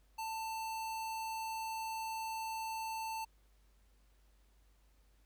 square tone, 890 Hz, A5, 20 cents sharp, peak -39 dBFS, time 0.18-3.25 s, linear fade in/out 10 ms, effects added 50 Hz sine -65 dBFS peak until 5.25 s + pink hiss -75 dBFS RMS until 5.25 s

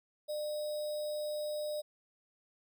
sine tone with sample-and-hold, 601 Hz, D5, 40 cents sharp, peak -34 dBFS, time 0.28-1.82 s, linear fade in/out 20 ms, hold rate 4410 Hz, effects none

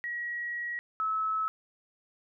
sine tone pair in turn, 1910 / 1297.4 Hz, A#6 / E6, +42 / -28 cents, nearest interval perfect fifth, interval 670 cents, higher first, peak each -32 / -27 dBFS, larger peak second, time 0.04-0.79 / 1-1.48 s, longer first, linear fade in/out 0 ms, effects none

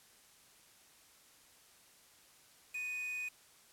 triangle tone with quantisation, 2489 Hz, D#7, in tune, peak -36 dBFS, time 2.74-3.29 s, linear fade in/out 10 ms, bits 8, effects white hiss -63 dBFS RMS until 3.72 s + low-pass 12000 Hz 12 dB/octave

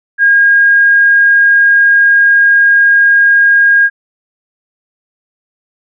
sine tone, 1626 Hz, G#6, 37 cents flat, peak -4 dBFS, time 0.18-3.9 s, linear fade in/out 50 ms, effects none

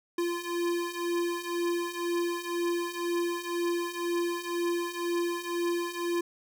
square beating tone pair, 344.1 / 346.1 Hz, F4 / F4, -26 / -16 cents, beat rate 2 Hz, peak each -34 / -31 dBFS, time 0.18-6.21 s, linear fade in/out 5 ms, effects none

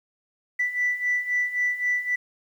sine beating tone pair, 1973 / 1976.8 Hz, B6 / B6, -2 / +1 cents, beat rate 3.8 Hz, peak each -27 / -23 dBFS, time 0.59-2.16 s, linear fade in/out 10 ms, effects tanh soft clip ceiling -16 dBFS + 9-bit

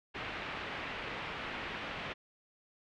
white low-pass noise, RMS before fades -41 dBFS, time 0.14-2.14 s, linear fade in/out 20 ms, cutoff 2800 Hz, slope 24 dB/octave, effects none

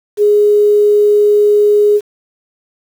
sine tone with quantisation, 415.5 Hz, G#4, 1 cent sharp, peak -6 dBFS, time 0.17-2.01 s, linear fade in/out 50 ms, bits 6, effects none

